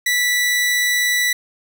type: tone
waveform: sawtooth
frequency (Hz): 1966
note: B6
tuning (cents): -8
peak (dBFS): -12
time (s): 0.06-1.33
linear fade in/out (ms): 5
effects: none